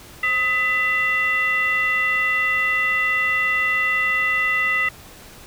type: tone with frequency modulation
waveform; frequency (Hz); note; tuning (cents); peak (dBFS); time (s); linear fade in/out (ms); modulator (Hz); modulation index
sine; 1999; B6; +20; -17; 0.23-4.89; 5; 735; 0.74
effects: pink hiss -43 dBFS RMS until 5.46 s